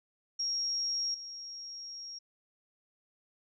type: tone with level steps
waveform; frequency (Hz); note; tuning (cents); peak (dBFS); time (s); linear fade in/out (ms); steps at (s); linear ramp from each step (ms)
sine; 5588; F8; 0; -30 / -41; 0.39-2.19; 10; 1.14; 5
effects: none